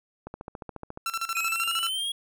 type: click train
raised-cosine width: 1 ms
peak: -23 dBFS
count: 11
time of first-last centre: 0.27-0.974 s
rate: 14.2 Hz
type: tone with tremolo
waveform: sawtooth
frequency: 1348 Hz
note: E6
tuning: 38 cents sharp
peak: -23 dBFS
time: 1.06-1.89 s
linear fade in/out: 2 ms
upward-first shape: square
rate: 13 Hz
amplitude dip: 80%
type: exponential sweep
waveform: square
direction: up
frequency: 2489 to 3322 Hz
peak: -28 dBFS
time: 1.35-2.12 s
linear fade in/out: 5 ms
effects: none